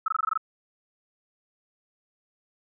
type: tone bursts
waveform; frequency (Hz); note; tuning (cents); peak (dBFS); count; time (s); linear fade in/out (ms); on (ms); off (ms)
sine; 1297; E6; -28; -21; 8; 0.06-0.376; 5; 22; 20
effects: none